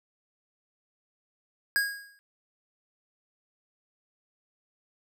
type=tone with exponential decay; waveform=square; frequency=1639 Hz; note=G#6; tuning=23 cents flat; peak=-21 dBFS; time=1.76-2.19 s; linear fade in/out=0 ms; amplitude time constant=92 ms; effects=none